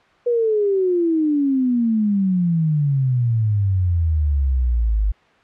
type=exponential sweep; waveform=sine; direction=down; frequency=489 to 49.47 Hz; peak=-15 dBFS; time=0.26-5.12 s; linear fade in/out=10 ms; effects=white hiss -53 dBFS RMS until 5.43 s + low-pass 2000 Hz 12 dB/octave